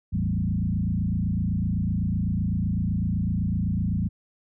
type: tone with frequency modulation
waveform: sine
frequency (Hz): 138.59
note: C#3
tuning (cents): 0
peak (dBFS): -22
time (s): 0.12-4.09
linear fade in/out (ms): 20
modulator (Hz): 27.9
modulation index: 2.7
effects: none